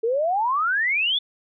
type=exponential sweep; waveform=sine; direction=up; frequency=436.4 to 3554 Hz; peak=-19 dBFS; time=0.03-1.19 s; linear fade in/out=10 ms; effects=none